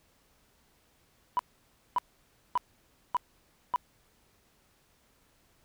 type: tone bursts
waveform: sine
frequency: 987.8 Hz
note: B5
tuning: in tune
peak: -22 dBFS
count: 5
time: 1.37-3.76 s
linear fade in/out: 0 ms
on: 22 ms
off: 570 ms
effects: tanh soft clip ceiling -19 dBFS + pink hiss -67 dBFS RMS until 5.64 s